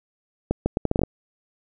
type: accelerating click train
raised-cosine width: 2 ms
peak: -7 dBFS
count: 9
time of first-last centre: 0.51-1.035 s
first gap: 150 ms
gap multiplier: 0.74
effects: none